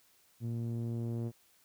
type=tone with low-pass filter sweep; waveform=sawtooth; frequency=116.54 Hz; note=A#2; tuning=in tune; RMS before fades=-36 dBFS; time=0.4-1.32 s; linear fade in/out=50 ms; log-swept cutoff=230 to 420 Hz; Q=1; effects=white hiss -67 dBFS RMS until 1.64 s